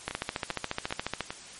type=two click trains; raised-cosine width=0.3 ms; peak=-13 / -17 dBFS; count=17 / 4; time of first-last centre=0.08-1.207 / 0.11-1.305 s; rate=14.2 / 2.51 Hz; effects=white hiss -46 dBFS RMS until 1.59 s + MP3 48 kbps